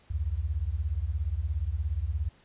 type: beating tone pair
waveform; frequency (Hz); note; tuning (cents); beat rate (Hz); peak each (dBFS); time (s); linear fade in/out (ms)
sine; 67 / 84; C2 / E2; +42 / +33; 17; -30; 0.1-2.29; 10
effects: pink hiss -61 dBFS RMS until 2.44 s + resampled to 8000 Hz